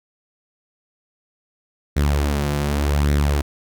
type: tone with flanger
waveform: sawtooth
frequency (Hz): 72.3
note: D2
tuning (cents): -27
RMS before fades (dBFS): -19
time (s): 1.96-3.42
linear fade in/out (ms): 10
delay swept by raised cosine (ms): 0.51 to 5.91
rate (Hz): 0.86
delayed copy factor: +0.55
effects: none